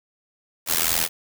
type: noise with amplitude modulation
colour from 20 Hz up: white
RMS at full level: -18 dBFS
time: 0.66-1.09 s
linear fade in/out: 50 ms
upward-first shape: sine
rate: 82.5 Hz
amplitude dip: 95%
effects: none